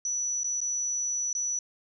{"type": "tone with dropouts", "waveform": "sine", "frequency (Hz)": 5920, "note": "F#8", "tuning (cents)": 0, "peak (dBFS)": -27, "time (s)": [0.05, 1.59], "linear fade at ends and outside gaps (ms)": 2, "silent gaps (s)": [[0.434, 0.443], [0.605, 0.614], [1.33, 1.35]], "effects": []}